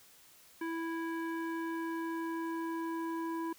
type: tone with low-pass filter sweep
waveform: square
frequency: 329.6 Hz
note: E4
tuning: in tune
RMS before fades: -37 dBFS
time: 0.61-3.53 s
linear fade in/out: 5 ms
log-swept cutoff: 1800 to 1200 Hz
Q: 2
effects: white hiss -60 dBFS RMS until 3.58 s